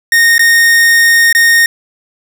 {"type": "tone with dropouts", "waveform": "45% pulse", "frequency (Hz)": 1848, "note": "A#6", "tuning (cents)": -16, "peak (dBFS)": -5, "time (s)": [0.12, 1.66], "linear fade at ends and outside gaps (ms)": 2, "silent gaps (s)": [[0.381, 0.393], [1.327, 1.349]], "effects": []}